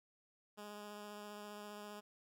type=tone with vibrato; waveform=10% pulse; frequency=207.7 Hz; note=G#3; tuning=in tune; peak=-40 dBFS; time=0.57-2.01 s; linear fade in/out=20 ms; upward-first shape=sine; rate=15 Hz; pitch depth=12 cents each way; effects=none